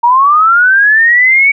sine linear sweep, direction up, 927 to 2265 Hz, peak -4 dBFS, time 0.03-1.52 s, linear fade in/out 10 ms, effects none

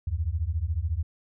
sine beating tone pair, 74.4 / 88.4 Hz, D2 / F2, +23 / +22 cents, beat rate 14 Hz, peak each -28 dBFS, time 0.07-1.03 s, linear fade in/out 5 ms, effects none

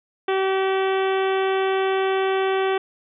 harmonic tone, 383.4 Hz, G4, 38 cents flat, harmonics 1 / 2 / 3 / 4 / 5 / 6 / 7 / 8 / 9, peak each -20 / -26 / -30 / -32 / -34 / -36 / -37 / -38 / -39 dBFS, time 0.28-2.78 s, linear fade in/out 5 ms, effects none

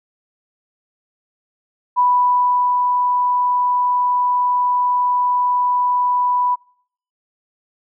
sine tone with ADSR envelope, 987.8 Hz, B5, in tune, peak -11 dBFS, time 1.96-6.56 s, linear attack 28 ms, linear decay 780 ms, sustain -3 dB, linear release 22 ms, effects noise-tail reverb RT60 0.6 s tail -26 dB re dry

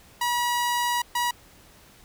sawtooth tone bursts at uneven times, 965 Hz, B5, 40 cents flat, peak -19 dBFS, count 2, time 0.21-1.02 / 1.15-1.31 s, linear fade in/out 5 ms, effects pink hiss -53 dBFS RMS until 2.04 s

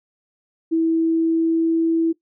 sine tone with pitch glide, 326.4 to 328.5 Hz, E4 to E4, -17 to -6 cents, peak -15 dBFS, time 0.71-2.13 s, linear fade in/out 20 ms, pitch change +11 cents, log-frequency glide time 0.88-1.9 s, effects noise-tail reverb RT60 0.1 s tail -18 dB re dry

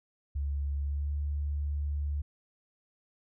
sine tone with pitch glide, 70.8 to 72.66 Hz, C#2 to D2, +37 to -18 cents, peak -29 dBFS, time 0.35-2.22 s, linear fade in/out 10 ms, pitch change +45 cents, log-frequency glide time 0.81-1.13 s, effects none

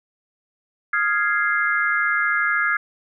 sine chord, F minor seventh, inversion third, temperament equal, 1244.5 / 1396.9 / 1661.2 / 2093 Hz, Eb6 / F6 / Ab6 / C7, 0 / 0 / 0 / 0 cents, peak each -26 / -23 / -21 / -25 dBFS, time 0.93-2.77 s, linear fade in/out 5 ms, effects none

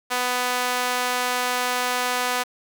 sawtooth tone with high-pass filter, 248.5 Hz, B3, 11 cents sharp, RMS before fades -24 dBFS, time 0.1-2.44 s, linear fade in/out 20 ms, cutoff 830 Hz, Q 0.91, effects 8-bit

